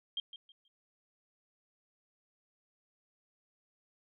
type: tone with echo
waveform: sine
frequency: 3199 Hz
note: G7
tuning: 34 cents sharp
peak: -33 dBFS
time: 0.17-0.2 s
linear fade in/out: 2 ms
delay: 160 ms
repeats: 3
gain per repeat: -12 dB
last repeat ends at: 0.68 s
effects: none